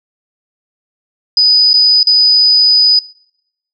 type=tone with dropouts; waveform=sine; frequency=4978 Hz; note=D#8; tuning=in tune; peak=-5 dBFS; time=1.37-2.99 s; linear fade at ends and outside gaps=2 ms; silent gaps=1.732-1.74 / 2.03-2.07 s; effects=noise-tail reverb RT60 0.8 s tail -24 dB re dry